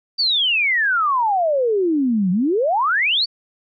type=exponential two-way sweep; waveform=sine; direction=down then up; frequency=4709 to 174.61 to 4709 Hz; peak=-15 dBFS; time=0.18-3.26 s; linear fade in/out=20 ms; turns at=2.31 s; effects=none